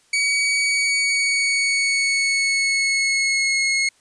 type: tone with pitch glide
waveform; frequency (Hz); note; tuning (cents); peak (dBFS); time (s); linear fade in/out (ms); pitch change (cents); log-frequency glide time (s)
sawtooth; 2262 to 2169; C#7 to C#7; +34 to -38; -14; 0.13-3.89; 5; -72; 0.61-3.6
effects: white hiss -58 dBFS RMS until 4 s + resampled to 22050 Hz